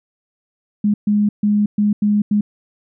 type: tone bursts at uneven times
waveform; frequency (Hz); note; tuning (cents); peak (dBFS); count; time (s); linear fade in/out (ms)
sine; 207.7; G#3; 0; -12; 6; 0.84-0.94 / 1.07-1.29 / 1.43-1.66 / 1.78-1.93 / 2.02-2.22 / 2.31-2.41; 5
effects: none